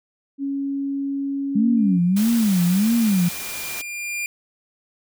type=tone; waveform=sine; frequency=277.2 Hz; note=C#4; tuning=in tune; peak=-22 dBFS; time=0.38-2 s; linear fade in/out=50 ms
type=tone with vibrato; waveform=sine; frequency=202 Hz; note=G#3; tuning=48 cents flat; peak=-15 dBFS; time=1.55-3.29 s; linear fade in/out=10 ms; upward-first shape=sine; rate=1.6 Hz; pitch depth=260 cents each way
type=tone with exponential growth; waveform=45% pulse; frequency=2400 Hz; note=D7; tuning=37 cents sharp; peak=-23 dBFS; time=1.77-4.26 s; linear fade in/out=1 ms; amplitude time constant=540 ms
type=noise; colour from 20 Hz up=white; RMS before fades=-31 dBFS; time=2.16-3.82 s; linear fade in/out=10 ms
effects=none